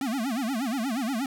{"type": "tone with vibrato", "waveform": "square", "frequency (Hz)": 246.9, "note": "B3", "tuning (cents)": 0, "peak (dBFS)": -27, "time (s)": [0.01, 1.26], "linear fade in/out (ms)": 2, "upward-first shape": "sine", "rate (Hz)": 8.4, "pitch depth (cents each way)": 240, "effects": []}